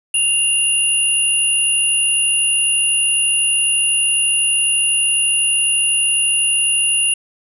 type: tone pair together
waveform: sine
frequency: 2794 / 9936 Hz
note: F7 / D#9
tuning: 0 / -3 cents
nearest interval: octave + minor seventh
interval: 2197 cents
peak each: -16 dBFS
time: 0.14-7.14 s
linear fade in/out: 5 ms
effects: none